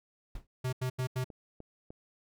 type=noise with exponential decay; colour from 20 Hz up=brown; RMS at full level=-35 dBFS; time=0.35-0.47 s; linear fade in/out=5 ms; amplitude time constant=25 ms
type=tone bursts; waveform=square; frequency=128 Hz; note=C3; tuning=38 cents flat; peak=-31 dBFS; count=4; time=0.64-1.244 s; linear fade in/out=10 ms; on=88 ms; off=84 ms
type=click train; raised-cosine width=2 ms; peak=-33 dBFS; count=5; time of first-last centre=0.7-1.905 s; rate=3.32 Hz
effects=none